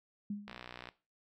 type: tone with exponential decay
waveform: sine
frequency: 205.1 Hz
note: G#3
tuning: 21 cents flat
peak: -33 dBFS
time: 0.3-0.61 s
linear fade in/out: 5 ms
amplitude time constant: 67 ms
type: click train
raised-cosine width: 0.3 ms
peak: -29 dBFS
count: 26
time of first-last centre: 0.48-0.888 s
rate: 61.2 Hz
effects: noise-tail reverb RT60 0.3 s tail -17 dB re dry